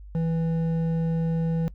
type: tone with hard clipping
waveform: sine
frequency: 164.3 Hz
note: E3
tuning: 5 cents flat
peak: -24 dBFS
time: 0.15-1.68 s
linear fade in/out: 0 ms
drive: 7 dB
effects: noise-tail reverb RT60 0.1 s tail -22 dB re dry + added 50 Hz sine -40 dBFS peak until 1.74 s